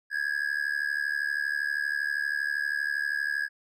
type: tone with amplitude modulation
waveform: triangle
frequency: 1661.2 Hz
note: G#6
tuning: in tune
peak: -21 dBFS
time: 0.1-3.49 s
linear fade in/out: 50 ms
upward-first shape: sine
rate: 72.6 Hz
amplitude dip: 90%
effects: none